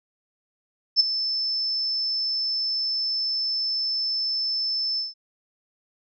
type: tone with ADSR envelope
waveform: sine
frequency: 5274 Hz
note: E8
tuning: in tune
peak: -11 dBFS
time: 0.96-5.14 s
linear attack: 40 ms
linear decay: 15 ms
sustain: -12 dB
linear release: 160 ms
effects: none